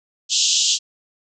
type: band-pass noise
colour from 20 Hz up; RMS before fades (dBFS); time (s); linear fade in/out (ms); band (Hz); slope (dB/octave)
white; -18; 0.29-0.79; 50; 2800 to 7400; 96
effects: none